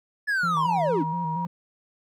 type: linear sweep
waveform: triangle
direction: down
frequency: 1736 to 246.9 Hz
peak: -20 dBFS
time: 0.27-1.04 s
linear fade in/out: 20 ms
type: tone with vibrato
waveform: triangle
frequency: 166 Hz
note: E3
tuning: 12 cents sharp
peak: -27 dBFS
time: 0.43-1.47 s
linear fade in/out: 5 ms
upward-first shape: square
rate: 4.3 Hz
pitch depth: 66 cents each way
type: tone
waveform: sine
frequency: 953 Hz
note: A#5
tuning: 38 cents sharp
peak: -27 dBFS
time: 0.57-1.45 s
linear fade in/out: 0 ms
effects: none